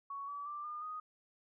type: tone with pitch steps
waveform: sine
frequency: 1116 / 1146.7 / 1178.3 / 1210.7 / 1244 Hz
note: C#6 / D6 / D6 / D#6 / D#6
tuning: +11 / -42 / +5 / -48 / -1 cents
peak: -40 dBFS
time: 0.1-1 s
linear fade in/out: 5 ms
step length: 180 ms
effects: none